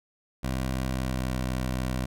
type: tone with pitch glide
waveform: 15% pulse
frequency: 64.8 to 63.58 Hz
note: C2 to C2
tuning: -16 to -49 cents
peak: -21 dBFS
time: 0.43-2.06 s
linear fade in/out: 10 ms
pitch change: -33 cents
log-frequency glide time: 0.82-1.32 s
effects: none